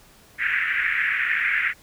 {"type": "band-pass noise", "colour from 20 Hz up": "pink", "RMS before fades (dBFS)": -23, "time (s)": [0.38, 1.74], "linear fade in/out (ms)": 50, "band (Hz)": [1600, 2300], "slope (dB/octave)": 48, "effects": ["pink hiss -52 dBFS RMS until 1.82 s"]}